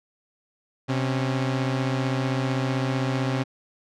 sawtooth tone pair together, 129.4 / 274.4 Hz, C3 / C#4, -19 / -17 cents, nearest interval octave + minor second, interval 1302 cents, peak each -20 / -25 dBFS, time 0.88-3.44 s, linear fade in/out 20 ms, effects low-pass 5000 Hz 12 dB/octave

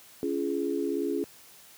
sine tone cluster, 279.9 / 342 / 419.1 Hz, C#4 / F4 / G#4, +17 / -36 / +16 cents, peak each -31 dBFS, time 0.23-1.24 s, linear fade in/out 0 ms, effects white hiss -53 dBFS RMS until 1.77 s + high-pass 80 Hz 12 dB/octave

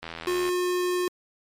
click train, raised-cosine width 0.3 ms, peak -19 dBFS, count 39, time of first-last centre 0.03-0.49 s, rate 82.6 Hz
square tone, 359.4 Hz, F4, 50 cents sharp, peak -24 dBFS, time 0.27-1.08 s, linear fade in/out 2 ms
effects MP3 64 kbps

